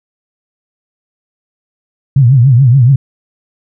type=tone with vibrato; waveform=sine; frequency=127.8 Hz; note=C3; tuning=40 cents flat; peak=-3 dBFS; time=2.16-2.96 s; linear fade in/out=5 ms; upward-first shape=triangle; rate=7 Hz; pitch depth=210 cents each way; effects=none